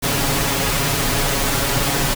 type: noise with comb filter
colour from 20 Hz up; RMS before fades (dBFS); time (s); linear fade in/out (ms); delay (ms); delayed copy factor
pink; -19; 0.02-2.15; 20; 7.2; +0.9
effects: none